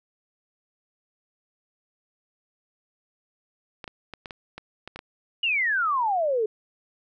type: clicks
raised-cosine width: 0.3 ms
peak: -21 dBFS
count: 9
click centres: 3.842 / 3.878 / 4.137 / 4.258 / 4.308 / 4.58 / 4.876 / 4.96 / 4.991 s
type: exponential sweep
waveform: sine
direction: down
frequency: 2927 to 416.4 Hz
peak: -21 dBFS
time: 5.43-6.46 s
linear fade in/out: 5 ms
effects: none